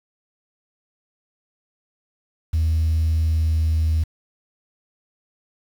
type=tone with pitch glide; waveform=sine; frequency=80.1 to 79.59 Hz; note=E2 to D#2; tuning=-49 to +40 cents; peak=-15 dBFS; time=2.53-4.04 s; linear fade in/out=10 ms; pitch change=-11 cents; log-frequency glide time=3.21-3.64 s; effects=tanh soft clip ceiling -13 dBFS + 7-bit